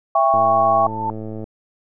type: chord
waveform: sine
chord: C# diminished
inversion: first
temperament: just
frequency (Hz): 665.2 / 798.3 / 1108.7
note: E5 / G5 / C#6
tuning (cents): +16 / +31 / 0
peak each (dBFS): -17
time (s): 0.15-0.87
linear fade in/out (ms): 5
type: click train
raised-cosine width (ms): 2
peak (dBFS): -18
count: 121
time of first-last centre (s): 0.34-1.441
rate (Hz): 109
type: tone with exponential growth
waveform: sine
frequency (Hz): 887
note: A5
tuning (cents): +14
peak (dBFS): -18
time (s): 0.36-1.1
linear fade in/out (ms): 1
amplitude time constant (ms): 160
effects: none